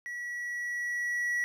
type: tone with level ramp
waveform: triangle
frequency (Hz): 1934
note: B6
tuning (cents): -37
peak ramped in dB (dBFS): -34 to -25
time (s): 0.06-1.44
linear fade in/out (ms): 0
effects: none